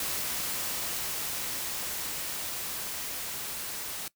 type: noise with level ramp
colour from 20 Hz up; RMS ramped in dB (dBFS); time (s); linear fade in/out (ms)
white; -32 to -37; 0-4.08; 2
effects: noise-tail reverb RT60 0.1 s tail -20 dB re dry